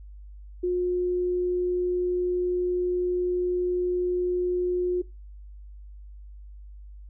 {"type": "tone", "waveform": "sine", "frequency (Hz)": 358.8, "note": "F4", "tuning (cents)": 47, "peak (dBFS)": -22, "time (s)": [0.63, 5.02], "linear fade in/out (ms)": 10, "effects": ["noise-tail reverb RT60 0.2 s tail -18 dB re dry", "added 50 Hz sine -41 dBFS peak until 7.09 s"]}